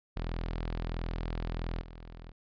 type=tone with level steps; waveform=sawtooth; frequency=41.5 Hz; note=E1; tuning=12 cents sharp; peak=-29 / -41 dBFS; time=0.16-2.32 s; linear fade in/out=10 ms; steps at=1.81 s; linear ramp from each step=2 ms; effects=resampled to 11025 Hz